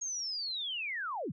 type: linear sweep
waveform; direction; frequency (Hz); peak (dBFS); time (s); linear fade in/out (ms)
sine; down; 6600 to 99.2; -34; 0.01-1.32; 10
effects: none